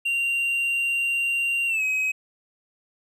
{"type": "tone with pitch glide", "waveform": "triangle", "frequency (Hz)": [2768, 2538], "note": ["F7", "D#7"], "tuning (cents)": [-16, 34], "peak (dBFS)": -20, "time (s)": [0.05, 2.12], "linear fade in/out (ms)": 10, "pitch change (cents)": -150, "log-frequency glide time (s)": [1.67, 1.83], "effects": []}